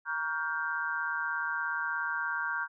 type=chord; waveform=sine; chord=G half-diminished seventh; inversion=first; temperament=just; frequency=940.8 / 1128.9 / 1411.2 / 1568 Hz; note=Bb5 / Db6 / F6 / G6; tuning=+16 / +31 / +18 / 0 cents; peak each=-38 / -39 / -35 / -33 dBFS; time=0.05-2.68 s; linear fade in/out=50 ms; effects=none